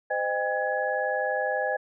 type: tone cluster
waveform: sine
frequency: 514 / 614 / 802 / 1683 Hz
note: C5 / D#5 / G5 / G#6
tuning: -31 / -23 / +39 / +23 cents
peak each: -30 dBFS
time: 0.1-1.77 s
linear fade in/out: 10 ms
effects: none